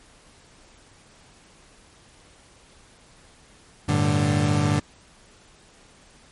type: chord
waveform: 30% pulse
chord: G suspended second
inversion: none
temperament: equal with one note detuned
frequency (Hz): 98 / 112.25 / 146.83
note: G2 / A2 / D3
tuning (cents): 0 / +35 / 0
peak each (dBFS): -21 / -24 / -19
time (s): 3.88-4.8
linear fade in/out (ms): 10
effects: pink hiss -53 dBFS RMS until 6.31 s + MP3 48 kbps